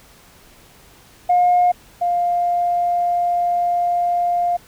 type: tone pair in turn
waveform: sine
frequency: 714 / 701.7 Hz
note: F5 / F5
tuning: +38 / +8 cents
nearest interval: unison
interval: 30 cents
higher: first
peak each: -10 / -15 dBFS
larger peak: first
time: 1.29-1.72 / 2.01-4.57 s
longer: second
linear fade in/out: 10 ms
effects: tanh soft clip ceiling -8 dBFS + pink hiss -48 dBFS RMS until 4.67 s